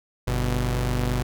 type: tone pair together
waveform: sawtooth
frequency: 49 / 123.47 Hz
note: G1 / B2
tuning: 0 / 0 cents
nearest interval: octave + major third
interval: 1600 cents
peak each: -21 dBFS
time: 0.27-1.23 s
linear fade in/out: 10 ms
effects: none